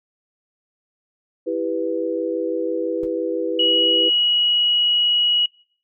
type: chord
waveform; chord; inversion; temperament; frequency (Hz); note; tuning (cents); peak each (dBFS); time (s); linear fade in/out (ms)
sine; E minor; none; just; 329.6 / 395.6 / 494.4; E4 / G4 / B4; 0 / +16 / +2; -25 / -27 / -23; 1.46-4.1; 20
type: noise with exponential decay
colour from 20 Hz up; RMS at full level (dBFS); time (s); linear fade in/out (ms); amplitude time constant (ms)
brown; -33; 3.03-3.12; 2; 19
type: tone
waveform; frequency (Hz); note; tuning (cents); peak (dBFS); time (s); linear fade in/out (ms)
sine; 2911; F#7; -29; -15; 3.59-5.46; 5
effects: noise-tail reverb RT60 0.6 s tail -26 dB re dry